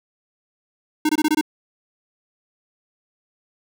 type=tone bursts; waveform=square; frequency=306.6 Hz; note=D#4; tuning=25 cents flat; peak=-16 dBFS; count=6; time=1.05-1.412 s; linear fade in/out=5 ms; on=42 ms; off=22 ms; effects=none